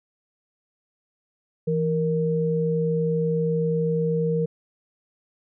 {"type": "tone pair together", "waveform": "sine", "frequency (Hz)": [164.81, 466.2], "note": ["E3", "A#4"], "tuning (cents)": [0, 0], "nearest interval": "octave + tritone", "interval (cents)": 1800, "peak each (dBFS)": -23, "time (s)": [1.67, 4.46], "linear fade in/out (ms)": 10, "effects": []}